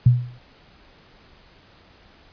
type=tone with exponential decay; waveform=sine; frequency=122.6 Hz; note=B2; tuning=12 cents flat; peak=-7 dBFS; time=0.06-0.39 s; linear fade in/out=5 ms; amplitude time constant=70 ms; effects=pink hiss -52 dBFS RMS until 2.32 s + resampled to 11025 Hz